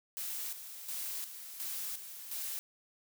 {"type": "noise with tremolo", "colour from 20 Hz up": "blue", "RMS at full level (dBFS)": -39, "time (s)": [0.17, 2.59], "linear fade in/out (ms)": 0, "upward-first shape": "square", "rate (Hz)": 1.4, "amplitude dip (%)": 60, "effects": []}